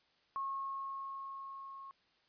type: tone with level ramp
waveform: sine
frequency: 1088 Hz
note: C#6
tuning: 33 cents flat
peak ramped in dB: -35 to -47 dBFS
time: 0.36-1.91 s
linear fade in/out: 0 ms
effects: white hiss -72 dBFS RMS until 2.28 s + resampled to 11025 Hz